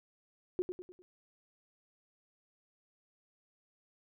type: tone with echo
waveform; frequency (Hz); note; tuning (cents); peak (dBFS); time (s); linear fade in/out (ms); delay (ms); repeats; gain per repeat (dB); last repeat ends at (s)
sine; 362.7; F#4; -34; -28; 0.59-0.62; 0; 100; 4; -7; 1.02
effects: none